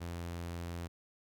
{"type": "tone", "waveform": "sawtooth", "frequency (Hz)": 85.7, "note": "F2", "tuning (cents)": -32, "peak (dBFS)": -35, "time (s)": [0, 0.88], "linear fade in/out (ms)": 20, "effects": []}